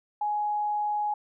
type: tone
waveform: sine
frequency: 836 Hz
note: G#5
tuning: 11 cents sharp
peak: -25 dBFS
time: 0.21-1.14 s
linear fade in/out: 5 ms
effects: none